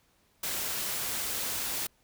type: noise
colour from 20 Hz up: white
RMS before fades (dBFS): -33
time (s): 0.43-1.87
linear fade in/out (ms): 5
effects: pink hiss -68 dBFS RMS until 2.03 s